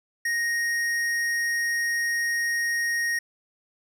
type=tone with hard clipping; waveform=sine; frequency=1868 Hz; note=A#6; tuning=3 cents sharp; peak=-25 dBFS; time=0.25-3.19 s; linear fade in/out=5 ms; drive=12 dB; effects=none